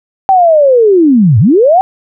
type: linear two-way sweep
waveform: sine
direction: down then up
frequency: 784 to 97 to 784 Hz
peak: -3 dBFS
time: 0.29-1.81 s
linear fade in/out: 0 ms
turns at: 1.39 s
effects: none